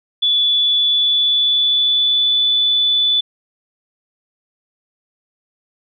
sine tone with pitch glide, 3447 to 3481 Hz, A7 to A7, -36 to -19 cents, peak -12 dBFS, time 0.22-3.21 s, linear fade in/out 10 ms, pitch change +17 cents, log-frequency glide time 0.73-2.46 s, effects none

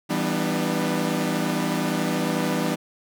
sawtooth chord, E minor seventh, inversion none, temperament equal with one note detuned, 164.81 / 196 / 246.9 / 300.9 Hz, E3 / G3 / B3 / D4, 0 / 0 / 0 / +42 cents, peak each -24 dBFS, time 0.09-2.76 s, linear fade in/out 20 ms, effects none

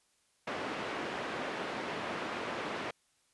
pink band-pass noise, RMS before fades -38 dBFS, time 0.47-2.91 s, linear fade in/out 5 ms, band 280 to 2400 Hz, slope 12 dB/octave, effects white hiss -72 dBFS RMS until 3.33 s + resampled to 24000 Hz

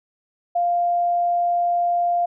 sine tone, 698 Hz, F5, 1 cent flat, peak -17 dBFS, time 0.55-2.26 s, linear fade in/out 10 ms, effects none

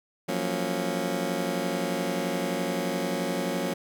20% pulse chord, Gb major seventh, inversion third, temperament just, 173.43 / 185 / 231.2 / 277.5 Hz, F3 / Gb3 / Bb3 / Db4, -12 / 0 / -14 / +2 cents, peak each -28 dBFS, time 0.28-3.74 s, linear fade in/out 10 ms, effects none

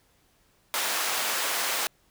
pink high-pass noise, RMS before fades -28 dBFS, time 0.74-1.87 s, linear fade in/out 0 ms, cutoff 780 Hz, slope 12 dB/octave, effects pink hiss -65 dBFS RMS until 2.1 s

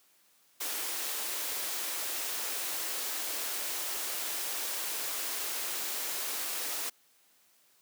white high-pass noise, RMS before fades -35 dBFS, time 0.6-6.9 s, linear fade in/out 10 ms, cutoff 290 Hz, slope 24 dB/octave, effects white hiss -66 dBFS RMS until 7.81 s + high-pass 150 Hz 12 dB/octave

